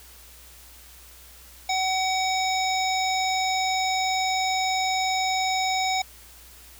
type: harmonic tone with a mistuned harmonic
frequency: 755 Hz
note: F#5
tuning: 35 cents sharp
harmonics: 1 / 3 / 5 / 7 / 9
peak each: -24 / -29 / -31 / -32 / -34 dBFS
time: 1.69-6.02 s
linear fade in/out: 5 ms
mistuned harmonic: 9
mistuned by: +25 cents
effects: added 60 Hz sine -51 dBFS peak until 6.79 s + white hiss -49 dBFS RMS until 6.79 s